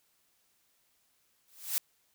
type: noise with exponential growth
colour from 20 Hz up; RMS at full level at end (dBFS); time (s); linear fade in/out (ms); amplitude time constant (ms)
blue; -27; 1.48-1.78; 0; 64
effects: white hiss -72 dBFS RMS until 2.14 s